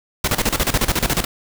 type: noise with tremolo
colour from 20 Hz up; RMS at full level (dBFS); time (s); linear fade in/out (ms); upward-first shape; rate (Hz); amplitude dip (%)
pink; -17; 0.24-1.25; 5; square; 14; 80
effects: none